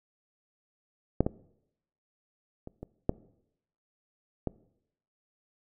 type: clicks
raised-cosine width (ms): 2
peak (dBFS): -8 / -14 / -27 / -26 / -11 / -16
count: 6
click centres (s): 1.206 / 1.265 / 2.674 / 2.83 / 3.094 / 4.473
effects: noise-tail reverb RT60 0.8 s tail -21 dB re dry